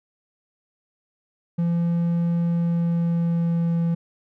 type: tone with pitch glide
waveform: triangle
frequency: 170.3 to 168.15 Hz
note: F3 to E3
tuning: -43 to +35 cents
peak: -17 dBFS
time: 1.58-3.95 s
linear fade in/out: 10 ms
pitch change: -22 cents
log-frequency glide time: 2.41-3.83 s
effects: none